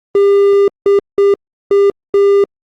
triangle tone bursts at uneven times, 400.2 Hz, G4, 36 cents sharp, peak -4 dBFS, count 5, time 0.15-0.68 / 0.86-0.99 / 1.18-1.34 / 1.71-1.9 / 2.14-2.44 s, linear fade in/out 2 ms, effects Opus 24 kbps

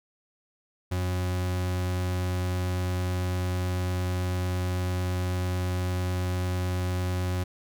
40% pulse tone, 90.9 Hz, F#2, 30 cents flat, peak -25 dBFS, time 0.91-7.44 s, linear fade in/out 10 ms, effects none

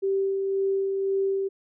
sine tone with tremolo, 389.6 Hz, G4, 11 cents flat, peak -21 dBFS, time 0.02-1.49 s, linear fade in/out 20 ms, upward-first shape sine, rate 1.9 Hz, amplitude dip 30%, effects none

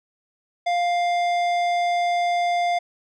sine tone with tanh clipping, 700 Hz, F5, 4 cents sharp, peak -21 dBFS, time 0.66-2.79 s, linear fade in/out 10 ms, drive 14 dB, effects none

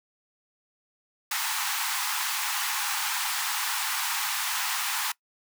pink high-pass noise, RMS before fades -29 dBFS, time 1.31-5.12 s, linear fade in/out 5 ms, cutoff 800 Hz, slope 96 dB/octave, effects noise-tail reverb RT60 0.1 s tail -22 dB re dry

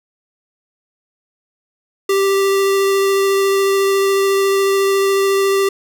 square tone with vibrato, 392 Hz, G4, in tune, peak -13 dBFS, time 2.09-5.69 s, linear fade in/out 5 ms, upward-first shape sine, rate 14 Hz, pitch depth 8 cents each way, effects none

